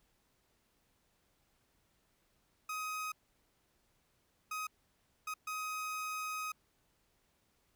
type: tone bursts at uneven times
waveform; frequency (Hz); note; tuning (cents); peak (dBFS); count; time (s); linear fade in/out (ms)
30% pulse; 1259; D#6; +20; -35; 4; 2.69-3.12 / 4.51-4.67 / 5.27-5.34 / 5.47-6.52; 5
effects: pink hiss -75 dBFS RMS until 7.75 s